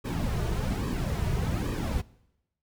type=noise with flanger; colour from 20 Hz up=brown; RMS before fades=-29 dBFS; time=0.04-2.02 s; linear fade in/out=20 ms; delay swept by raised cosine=1.4 to 3.8 ms; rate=1.2 Hz; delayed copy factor=-0.7; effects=noise-tail reverb RT60 0.9 s tail -22 dB re dry